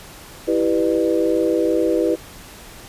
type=chord; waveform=sine; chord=E minor seventh; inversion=none; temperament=equal with one note detuned; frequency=329.6 / 392 / 493.9 / 600.4 Hz; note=E4 / G4 / B4 / D5; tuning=0 / 0 / 0 / +38 cents; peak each=-19 / -22 / -20 / -25 dBFS; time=0.47-2.16 s; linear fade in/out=20 ms; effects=pink hiss -40 dBFS RMS until 2.88 s + resampled to 32000 Hz